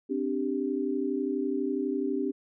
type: chord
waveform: sine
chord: C suspended second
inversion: none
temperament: equal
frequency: 261.6 / 293.7 / 392 Hz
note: C4 / D4 / G4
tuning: 0 / 0 / 0 cents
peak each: -31 dBFS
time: 0.09-2.32 s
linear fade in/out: 20 ms
effects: none